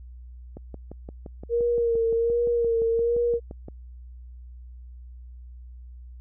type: click train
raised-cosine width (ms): 2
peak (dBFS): -25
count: 19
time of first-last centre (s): 0.57-3.684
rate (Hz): 5.78
type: tone with vibrato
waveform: sine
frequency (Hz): 466.2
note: A#4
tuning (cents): 0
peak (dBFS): -20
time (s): 1.49-3.4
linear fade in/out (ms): 50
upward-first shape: sine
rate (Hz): 1.3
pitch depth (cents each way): 38
effects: added 61 Hz sine -40 dBFS peak until 6.2 s